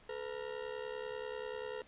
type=ring-modulated tone; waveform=40% pulse; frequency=466.2 Hz; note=A#4; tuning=in tune; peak=-36 dBFS; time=0.09-1.82 s; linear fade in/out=2 ms; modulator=35.1 Hz; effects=pink hiss -62 dBFS RMS until 1.87 s + resampled to 8000 Hz